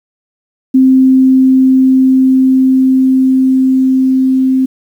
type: tone with level ramp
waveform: sine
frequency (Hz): 261.6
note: C4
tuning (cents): 0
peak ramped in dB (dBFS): -3 to -7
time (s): 0.74-4.66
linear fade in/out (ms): 10
effects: 7-bit